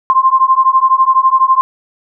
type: beating tone pair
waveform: sine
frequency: 1046.5 / 1058.5 Hz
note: C6 / C6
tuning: 0 / +20 cents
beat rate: 12 Hz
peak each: -10 dBFS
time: 0.1-1.61 s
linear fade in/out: 0 ms
effects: none